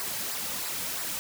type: noise with flanger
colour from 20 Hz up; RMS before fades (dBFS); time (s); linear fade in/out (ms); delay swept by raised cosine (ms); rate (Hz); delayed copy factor
white; -33; 0-1.19; 0; 0.3 to 2.9; 3; -0.55
effects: none